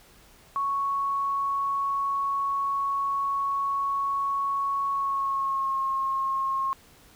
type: tone with pitch glide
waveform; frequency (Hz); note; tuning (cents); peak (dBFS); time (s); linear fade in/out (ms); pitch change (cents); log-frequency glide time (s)
sine; 1108.7 to 1077.1; C#6 to C6; 0 to +50; -24; 0.56-6.73; 0; -50; 4.91-5.8
effects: pink hiss -55 dBFS RMS until 7.15 s